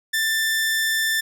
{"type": "tone", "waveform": "sawtooth", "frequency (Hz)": 1775, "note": "A6", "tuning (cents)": 15, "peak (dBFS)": -16, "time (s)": [0.13, 1.21], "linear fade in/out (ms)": 10, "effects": []}